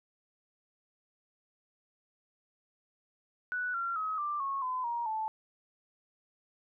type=tone with pitch steps; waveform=sine; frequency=1480 / 1372.9 / 1273.6 / 1181.5 / 1096 / 1016.7 / 943.2 / 874.9 Hz; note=F#6 / F6 / D#6 / D6 / C#6 / B5 / A#5 / A5; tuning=0 / -30 / +40 / +10 / -20 / +50 / +20 / -10 cents; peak=-31 dBFS; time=3.52-5.28 s; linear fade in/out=0 ms; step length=220 ms; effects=none